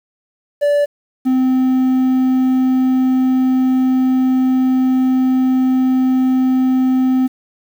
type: tone pair in turn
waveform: triangle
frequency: 580 / 258.4 Hz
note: D5 / C4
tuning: -22 / -21 cents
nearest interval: octave + major second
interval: 1399 cents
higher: first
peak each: -9 dBFS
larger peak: neither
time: 0.61-0.86 / 1.25-7.28 s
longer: second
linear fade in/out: 20 ms
effects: 7-bit